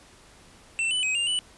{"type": "tone with pitch steps", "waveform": "square", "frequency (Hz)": [2685, 2992, 2532, 2798, 2968], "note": ["E7", "F#7", "D#7", "F7", "F#7"], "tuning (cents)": [31, 19, 30, 3, 5], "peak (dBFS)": -24, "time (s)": [0.79, 1.39], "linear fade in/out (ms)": 0, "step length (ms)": 120, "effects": ["pink hiss -53 dBFS RMS until 1.57 s", "resampled to 24000 Hz"]}